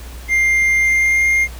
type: tone with pitch glide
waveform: triangle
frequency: 2100 to 2118 Hz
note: C7 to C7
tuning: +6 to +21 cents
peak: -10 dBFS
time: 0.28-1.48 s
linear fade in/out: 50 ms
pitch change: +15 cents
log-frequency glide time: 0.81-1.27 s
effects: added 60 Hz sine -30 dBFS peak until 1.59 s + pink hiss -39 dBFS RMS until 1.59 s